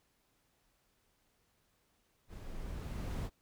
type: noise with level ramp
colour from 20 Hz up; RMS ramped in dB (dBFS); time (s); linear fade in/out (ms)
brown; -47 to -36; 2.28-3.3; 50
effects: pink hiss -75 dBFS RMS until 3.41 s